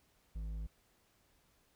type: tone with hard clipping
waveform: triangle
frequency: 53.5 Hz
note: A1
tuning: 48 cents flat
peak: -40 dBFS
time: 0.35-0.67 s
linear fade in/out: 10 ms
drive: 10 dB
effects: pink hiss -72 dBFS RMS until 1.75 s

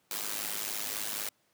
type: noise with amplitude modulation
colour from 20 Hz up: white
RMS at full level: -32 dBFS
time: 0.11-1.29 s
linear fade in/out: 2 ms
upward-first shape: sine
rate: 104 Hz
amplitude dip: 80%
effects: pink hiss -71 dBFS RMS until 1.53 s + high-pass 150 Hz 12 dB/octave

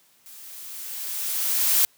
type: noise with level ramp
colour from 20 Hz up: blue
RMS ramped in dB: -45 to -18 dBFS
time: 0.26-1.85 s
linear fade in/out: 0 ms
effects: white hiss -60 dBFS RMS until 1.97 s + high-pass 80 Hz 12 dB/octave

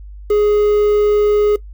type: tone with quantisation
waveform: triangle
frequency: 417.2 Hz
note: G#4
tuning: 8 cents sharp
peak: -8 dBFS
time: 0.3-1.56 s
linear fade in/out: 5 ms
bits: 6
effects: noise-tail reverb RT60 0.1 s tail -19 dB re dry + added 50 Hz sine -31 dBFS peak until 1.73 s

